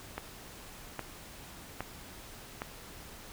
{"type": "click train", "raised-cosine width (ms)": 0.5, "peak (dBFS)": -20, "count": 4, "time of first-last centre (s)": [0.18, 2.619], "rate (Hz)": 1.23, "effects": ["pink hiss -49 dBFS RMS until 3.32 s"]}